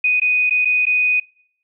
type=tone with dropouts; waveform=sine; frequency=2489 Hz; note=D#7; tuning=in tune; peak=-13 dBFS; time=0.04-1.2 s; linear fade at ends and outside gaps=5 ms; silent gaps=0.2-0.216 / 0.497-0.507 / 0.649-0.654 / 0.855-0.866 s; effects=noise-tail reverb RT60 0.7 s tail -25 dB re dry